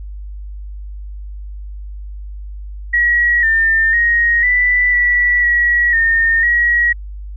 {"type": "tone with pitch steps", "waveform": "sine", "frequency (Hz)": [1913, 1801, 1877, 1979, 1952, 1920, 1828, 1907], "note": ["A#6", "A6", "A#6", "B6", "B6", "B6", "A#6", "A#6"], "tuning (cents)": [44, 40, 11, 3, -21, -49, -34, 39], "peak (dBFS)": -10, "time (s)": [2.93, 6.93], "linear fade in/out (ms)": 10, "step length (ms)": 500, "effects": ["added 50 Hz sine -26 dBFS peak until 7.36 s"]}